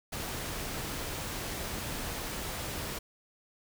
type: noise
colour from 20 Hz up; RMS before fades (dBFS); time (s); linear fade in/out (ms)
pink; -37; 0.12-2.99; 10
effects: none